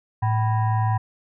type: tone with frequency modulation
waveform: sine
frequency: 110 Hz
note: A2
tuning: in tune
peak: -18 dBFS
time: 0.22-0.98 s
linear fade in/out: 10 ms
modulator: 875 Hz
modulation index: 0.71
effects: none